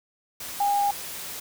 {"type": "tone in noise", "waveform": "sine", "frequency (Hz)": 810, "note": "G#5", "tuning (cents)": -43, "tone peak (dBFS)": -20, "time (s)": [0.6, 0.91], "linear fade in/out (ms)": 5, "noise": "white", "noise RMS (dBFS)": -36, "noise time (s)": [0.4, 1.4], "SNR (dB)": 13, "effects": []}